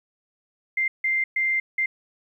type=tone bursts at uneven times; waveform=sine; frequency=2093 Hz; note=C7; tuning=in tune; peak=-20 dBFS; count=4; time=0.77-0.88 / 1.04-1.24 / 1.36-1.6 / 1.78-1.86 s; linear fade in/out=5 ms; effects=10-bit